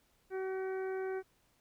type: harmonic tone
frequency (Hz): 379.2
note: F#4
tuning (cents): +43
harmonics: 1 / 2 / 3 / 4 / 5 / 6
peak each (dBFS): -35 / -46 / -54 / -48 / -55 / -57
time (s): 0.3-1.23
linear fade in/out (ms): 50
effects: pink hiss -72 dBFS RMS until 1.6 s